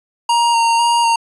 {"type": "tone with vibrato", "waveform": "square", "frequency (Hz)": 932.3, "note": "A#5", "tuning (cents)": 0, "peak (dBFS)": -12, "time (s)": [0.29, 1.16], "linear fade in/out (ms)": 5, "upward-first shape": "square", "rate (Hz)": 2, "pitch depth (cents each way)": 16, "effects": ["resampled to 24000 Hz"]}